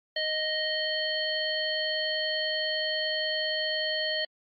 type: harmonic tone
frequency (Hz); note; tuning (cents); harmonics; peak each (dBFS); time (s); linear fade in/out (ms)
622.3; D#5; 0; 1 / 3 / 5 / 7; -32 / -32 / -32 / -32; 0.16-4.25; 5
effects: MP3 32 kbps